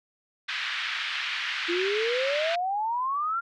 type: band-pass noise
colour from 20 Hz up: pink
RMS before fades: -31 dBFS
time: 0.48-2.56 s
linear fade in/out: 10 ms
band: 1500 to 3700 Hz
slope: 24 dB/octave
type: exponential sweep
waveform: sine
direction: up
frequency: 335.7 to 1404 Hz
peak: -25 dBFS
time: 1.68-3.41 s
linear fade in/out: 20 ms
effects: none